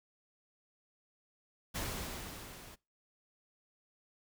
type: noise with level ramp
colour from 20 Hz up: pink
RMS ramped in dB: -37 to -53 dBFS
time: 1.74-2.76 s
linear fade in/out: 20 ms
effects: noise-tail reverb RT60 0.3 s tail -25 dB re dry